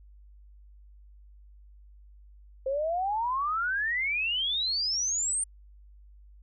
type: exponential sweep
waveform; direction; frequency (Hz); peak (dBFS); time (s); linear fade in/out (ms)
sine; up; 519 to 9030; -26; 2.66-5.44; 5
effects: added 50 Hz sine -50 dBFS peak until 6.42 s